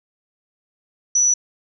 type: tone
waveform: sine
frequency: 5920 Hz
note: F#8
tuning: in tune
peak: -13 dBFS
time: 1.15-1.34 s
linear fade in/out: 5 ms
effects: none